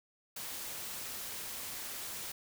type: noise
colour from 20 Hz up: white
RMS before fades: -42 dBFS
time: 0.36-2.32 s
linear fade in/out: 5 ms
effects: none